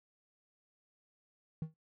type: tone with exponential decay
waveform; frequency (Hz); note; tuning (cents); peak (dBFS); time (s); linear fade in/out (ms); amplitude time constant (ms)
triangle; 158.2; D#3; +29; -29; 1.62-1.74; 2; 24
effects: noise-tail reverb RT60 0.1 s tail -17 dB re dry + tanh soft clip ceiling -26 dBFS